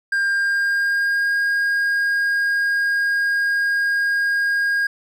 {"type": "tone with pitch glide", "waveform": "triangle", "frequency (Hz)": [1600, 1627], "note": ["G6", "G#6"], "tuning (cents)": [35, -36], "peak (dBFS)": -15, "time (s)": [0.12, 4.87], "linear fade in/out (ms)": 5, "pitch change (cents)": 29, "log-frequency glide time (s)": [0.3, 1.36], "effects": []}